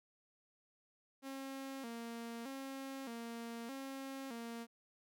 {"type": "tone with vibrato", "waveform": "sawtooth", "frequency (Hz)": 250.5, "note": "B3", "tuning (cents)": 25, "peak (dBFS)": -40, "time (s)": [1.22, 4.67], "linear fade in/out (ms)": 50, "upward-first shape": "square", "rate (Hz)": 0.81, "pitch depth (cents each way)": 130, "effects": []}